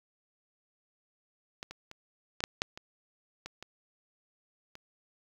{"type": "clicks", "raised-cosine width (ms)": 0.2, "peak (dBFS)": [-22, -25, -28, -18, -10, -11, -26, -23, -26, -29], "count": 10, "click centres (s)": [1.629, 1.71, 1.914, 2.405, 2.439, 2.619, 2.775, 3.46, 3.626, 4.754], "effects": ["8-bit"]}